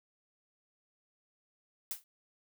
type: noise with exponential decay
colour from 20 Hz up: blue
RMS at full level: -33 dBFS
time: 1.91-2.04 s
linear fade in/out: 1 ms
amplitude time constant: 27 ms
effects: none